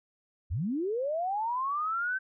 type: linear sweep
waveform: sine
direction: up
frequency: 62.4 to 1557 Hz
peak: -28 dBFS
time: 0.5-2.19 s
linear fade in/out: 20 ms
effects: none